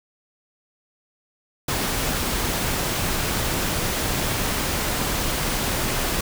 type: noise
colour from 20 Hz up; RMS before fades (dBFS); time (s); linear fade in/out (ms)
pink; -24; 1.68-6.21; 5
effects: none